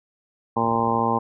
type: harmonic tone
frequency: 115.2 Hz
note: A#2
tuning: 20 cents flat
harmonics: 1 / 2 / 3 / 4 / 5 / 6 / 7 / 8 / 9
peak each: -31 / -26 / -31 / -28 / -31 / -35 / -25 / -26 / -25 dBFS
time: 0.56-1.19 s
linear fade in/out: 10 ms
type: click train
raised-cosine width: 2 ms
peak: -27 dBFS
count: 10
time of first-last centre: 0.64-0.993 s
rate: 25.5 Hz
effects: none